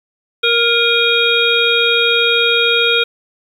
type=harmonic tone with a mistuned harmonic; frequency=468.3 Hz; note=A#4; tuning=8 cents sharp; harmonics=1 / 3 / 5 / 7 / 8; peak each=-17 / -17 / -17 / -17 / -17 dBFS; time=0.43-3.04 s; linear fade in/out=10 ms; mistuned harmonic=5; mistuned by=+64 cents; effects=7-bit